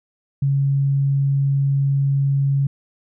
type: tone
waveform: sine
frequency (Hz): 138.59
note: C#3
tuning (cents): 0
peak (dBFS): -15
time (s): 0.42-2.67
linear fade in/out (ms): 5
effects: none